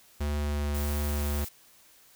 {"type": "tone with vibrato", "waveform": "square", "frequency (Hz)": 73.2, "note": "D2", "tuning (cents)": -5, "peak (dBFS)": -28, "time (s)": [0.2, 1.45], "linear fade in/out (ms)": 10, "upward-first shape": "triangle", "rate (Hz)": 1.5, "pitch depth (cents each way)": 10}
{"type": "noise", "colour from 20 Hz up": "blue", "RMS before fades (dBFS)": -40, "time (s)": [0.74, 1.49], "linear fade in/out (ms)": 10}
{"effects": ["white hiss -58 dBFS RMS until 2.15 s"]}